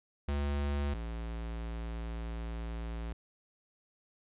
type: tone pair in turn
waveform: square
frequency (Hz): 71.6 / 56.83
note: D2 / A#1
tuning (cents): -43 / -43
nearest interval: major third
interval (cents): 400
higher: first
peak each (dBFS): -31 / -37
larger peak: first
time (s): 0.28-0.94 / 0.94-3.13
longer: second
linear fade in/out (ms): 5
effects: resampled to 8000 Hz